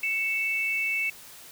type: tone pair together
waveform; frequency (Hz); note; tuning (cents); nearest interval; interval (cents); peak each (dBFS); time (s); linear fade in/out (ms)
sine; 2224 / 2645; C#7 / E7; +5 / +5; minor third; 300; -28 / -27; 0.03-1.1; 5
effects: white hiss -47 dBFS RMS until 1.51 s